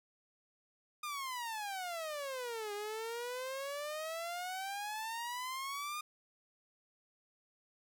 sawtooth exponential two-way sweep, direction down then up, 1227 to 407.1 to 1227 Hz, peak -35 dBFS, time 1.03-6.01 s, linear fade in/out 5 ms, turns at 2.73 s, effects none

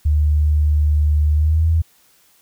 sine tone with pitch glide, 75.1 to 81.43 Hz, D2 to E2, +39 to -21 cents, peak -12 dBFS, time 0.05-1.82 s, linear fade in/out 10 ms, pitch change +140 cents, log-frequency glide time 1.34-1.68 s, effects white hiss -55 dBFS RMS until 2.41 s

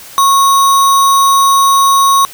sine tone with sample-and-hold, 1100 Hz, C#6, 14 cents flat, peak -5 dBFS, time 0.18-2.25 s, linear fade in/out 0 ms, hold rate 4900 Hz, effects white hiss -33 dBFS RMS until 2.33 s

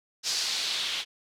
blue noise with low-pass filter sweep, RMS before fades -30 dBFS, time 0.23-1.05 s, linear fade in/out 50 ms, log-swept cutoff 5200 to 3300 Hz, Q 2.4, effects none

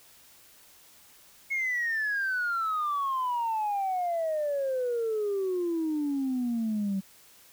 sine exponential sweep, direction down, 2190 to 190 Hz, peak -25 dBFS, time 1.5-7.01 s, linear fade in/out 20 ms, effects tanh soft clip ceiling -23 dBFS + white hiss -56 dBFS RMS until 7.52 s

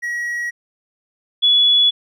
triangle / sine tone pair in turn, 1911 / 3405 Hz, A#6 / G#7, +43 / +42 cents, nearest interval minor seventh, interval 999 cents, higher second, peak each -19 / -10 dBFS, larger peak second, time 0.02-0.51 / 1.42-1.91 s, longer neither, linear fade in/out 20 ms, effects none

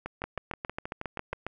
two click trains, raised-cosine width 0.5 ms, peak -20 / -18 dBFS, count 9 / 10, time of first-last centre 0.06-1.332 / 0.24-1.466 s, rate 6.29 / 7.34 Hz, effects none

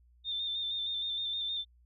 sine tone with vibrato, 3600 Hz, A7, 39 cents sharp, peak -32 dBFS, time 0.24-1.65 s, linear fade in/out 50 ms, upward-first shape square, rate 6.4 Hz, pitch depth 26 cents each way, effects added 60 Hz sine -60 dBFS peak until 1.85 s

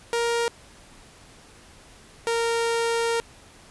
sawtooth tone pair in turn, 468.6 / 463 Hz, A#4 / A#4, +9 / -12 cents, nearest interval unison, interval 21 cents, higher first, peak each -18 dBFS, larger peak neither, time 0.13-0.48 / 2.27-3.2 s, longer second, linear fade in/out 0 ms, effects pink hiss -50 dBFS RMS until 3.7 s + resampled to 24000 Hz

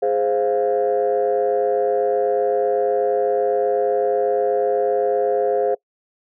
sine chord, F minor, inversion first, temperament equal, 415.3 / 523.3 / 698.5 Hz, Ab4 / C5 / F5, 0 / 0 / 0 cents, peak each -19 / -19 / -22 dBFS, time 0.02-5.75 s, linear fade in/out 10 ms, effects noise-tail reverb RT60 0.1 s tail -24 dB re dry + tanh soft clip ceiling -10 dBFS

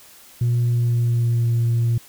sine tone with pitch glide, 120 to 117.12 Hz, B2 to A#2, -49 to +9 cents, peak -14 dBFS, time 0.41-1.98 s, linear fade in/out 5 ms, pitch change -42 cents, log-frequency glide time 0.65-1.53 s, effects tanh soft clip ceiling -14 dBFS + white hiss -47 dBFS RMS until 2.08 s

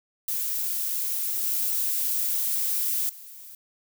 violet noise with level steps, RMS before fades -28 / -26 / -44 dBFS, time 0.28-3.55 s, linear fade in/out 2 ms, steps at 1.43 / 3.09 s, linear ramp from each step 5 ms, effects none

